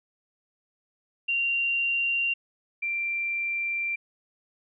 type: tone pair in turn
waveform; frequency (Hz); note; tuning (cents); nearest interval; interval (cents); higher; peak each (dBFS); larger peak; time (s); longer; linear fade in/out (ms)
sine; 2767 / 2361; F7 / D7; -17 / +9; minor third; 274; first; -23 / -26; first; 1.28-2.34 / 2.82-3.96; second; 10
effects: none